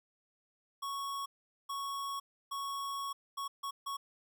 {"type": "tone bursts at uneven times", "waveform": "square", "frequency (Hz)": 1108.7, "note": "C#6", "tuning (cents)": 0, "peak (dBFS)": -37, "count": 6, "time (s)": [[0.82, 1.26], [1.69, 2.2], [2.51, 3.13], [3.37, 3.48], [3.63, 3.71], [3.86, 3.97]], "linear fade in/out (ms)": 10, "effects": []}